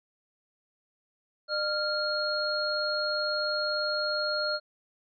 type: tone cluster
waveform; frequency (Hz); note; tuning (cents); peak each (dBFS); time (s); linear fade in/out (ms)
sine; 603 / 1395 / 4286; D5 / F6 / C8; +46 / -2 / +41; -31; 1.48-4.6; 50
effects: none

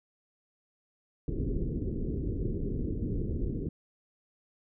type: low-pass noise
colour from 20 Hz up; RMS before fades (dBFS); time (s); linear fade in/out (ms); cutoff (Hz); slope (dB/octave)
pink; -32; 1.28-3.69; 2; 430; 48
effects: none

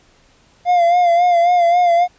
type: tone with vibrato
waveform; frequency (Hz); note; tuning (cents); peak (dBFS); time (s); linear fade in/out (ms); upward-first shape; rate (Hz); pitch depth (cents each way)
triangle; 698.5; F5; 0; -8; 0.65-2.08; 50; sine; 3.7; 48
effects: pink hiss -53 dBFS RMS until 2.18 s + resampled to 16000 Hz

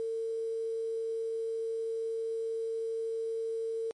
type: tone with quantisation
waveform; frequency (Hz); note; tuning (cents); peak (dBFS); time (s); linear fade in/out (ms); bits
sine; 452.1; A4; +47; -31; 0-3.91; 0; 9
effects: MP3 48 kbps

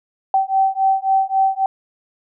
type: beating tone pair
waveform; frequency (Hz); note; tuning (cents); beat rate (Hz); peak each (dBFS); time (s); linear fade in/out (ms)
sine; 770 / 773.7; G5 / G5; -31 / -23; 3.7; -17; 0.34-1.66; 2
effects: none

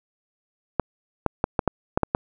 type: clicks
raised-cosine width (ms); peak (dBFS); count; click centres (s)
1; -5; 8; 0.797 / 1.263 / 1.441 / 1.592 / 1.677 / 1.975 / 2.033 / 2.149
effects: none

